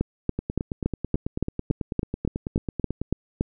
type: two click trains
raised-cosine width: 3 ms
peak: -14 / -9 dBFS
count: 25 / 13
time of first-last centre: 0.39-3.016 / 0.01-3.409 s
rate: 9.14 / 3.53 Hz
effects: none